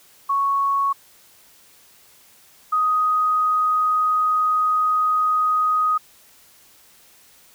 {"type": "tone pair in turn", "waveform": "sine", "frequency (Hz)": [1108.7, 1250.2], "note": ["C#6", "D#6"], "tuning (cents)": [0, 8], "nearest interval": "major second", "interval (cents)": 208, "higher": "second", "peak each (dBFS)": [-17, -16], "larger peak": "second", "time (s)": [[0.29, 0.93], [2.72, 5.98]], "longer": "second", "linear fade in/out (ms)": 10, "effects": ["white hiss -52 dBFS RMS until 7.54 s"]}